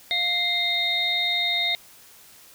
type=harmonic tone with a mistuned harmonic; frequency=698.5 Hz; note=F5; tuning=in tune; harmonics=1 / 3 / 5 / 6; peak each=-33 / -26 / -23 / -33 dBFS; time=0.11-1.75 s; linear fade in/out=0 ms; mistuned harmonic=5; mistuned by=+100 cents; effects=white hiss -50 dBFS RMS until 2.54 s